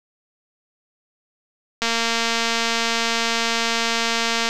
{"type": "click train", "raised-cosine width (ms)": 0.2, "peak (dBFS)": -4, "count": 615, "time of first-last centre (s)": [1.82, 4.49], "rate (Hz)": 230, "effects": []}